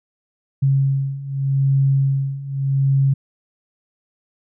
sine beating tone pair, 136.1 / 136.93 Hz, C#3 / C#3, -31 / -21 cents, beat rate 0.83 Hz, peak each -20 / -17 dBFS, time 0.62-3.14 s, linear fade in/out 10 ms, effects none

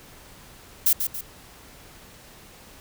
violet noise with echo, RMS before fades -18 dBFS, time 0.86-0.93 s, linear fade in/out 5 ms, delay 140 ms, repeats 2, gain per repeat -7 dB, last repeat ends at 1.21 s, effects pink hiss -48 dBFS RMS until 2.8 s

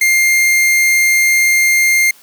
45% pulse tone, 2113 Hz, C7, 16 cents sharp, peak -9 dBFS, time 0.01-2.11 s, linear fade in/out 5 ms, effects white hiss -45 dBFS RMS until 2.22 s + high-pass 200 Hz 12 dB/octave

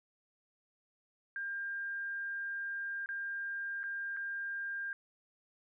sine tone with dropouts, 1600 Hz, G6, 35 cents sharp, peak -36 dBFS, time 1.36-4.93 s, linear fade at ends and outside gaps 1 ms, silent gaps 3.06-3.089 / 3.832-3.838 / 4.166-4.17 s, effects none

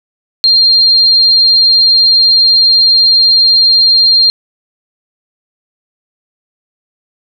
sine tone, 4196 Hz, C8, 4 cents sharp, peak -4 dBFS, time 0.44-4.3 s, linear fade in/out 0 ms, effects none

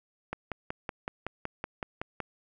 click train, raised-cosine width 0.5 ms, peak -18 dBFS, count 11, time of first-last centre 0.33-2.203 s, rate 5.34 Hz, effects none

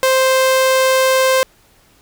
sawtooth tone, 523.3 Hz, C5, in tune, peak -7 dBFS, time 0.03-1.43 s, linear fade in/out 0 ms, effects pink hiss -52 dBFS RMS until 2.01 s

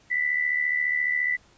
sine tone with amplitude modulation, 1983 Hz, B6, 7 cents sharp, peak -19 dBFS, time 0.1-1.37 s, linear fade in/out 20 ms, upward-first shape sine, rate 74.5 Hz, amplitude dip 65%, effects pink hiss -58 dBFS RMS until 1.57 s + resampled to 16000 Hz

